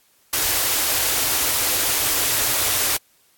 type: band-stop noise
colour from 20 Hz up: white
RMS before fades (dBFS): -20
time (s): 0.33-2.97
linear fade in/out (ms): 5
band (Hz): 140 to 250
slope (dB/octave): 96
effects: white hiss -59 dBFS RMS until 3.37 s + AAC 64 kbps